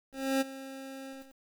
25% pulse tone with ADSR envelope, 268.3 Hz, C4, 44 cents sharp, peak -21 dBFS, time 0.12-1.36 s, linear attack 290 ms, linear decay 21 ms, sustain -16 dB, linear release 300 ms, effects 9-bit

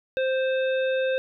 harmonic tone, 523.3 Hz, C5, in tune, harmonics 1 / 3 / 5 / 7, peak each -22 / -32 / -36 / -39 dBFS, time 0.17-1.18 s, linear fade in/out 0 ms, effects none

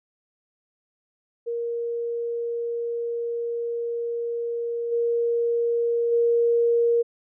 sine tone with level steps, 469.3 Hz, A#4, 12 cents sharp, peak -25 / -20 / -17 dBFS, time 1.46-7.03 s, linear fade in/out 20 ms, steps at 4.91 / 6.11 s, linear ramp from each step 20 ms, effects none

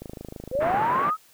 click train, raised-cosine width 2 ms, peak -23 dBFS, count 20, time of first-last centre 0.02-0.742 s, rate 26.3 Hz
sine linear sweep, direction up, 485.7 to 1306 Hz, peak -21 dBFS, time 0.51-1.17 s, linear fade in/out 50 ms
white band-pass noise, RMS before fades -29 dBFS, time 0.6-1.11 s, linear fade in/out 20 ms, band 120 to 1600 Hz, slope 24 dB/octave
effects white hiss -56 dBFS RMS until 1.33 s

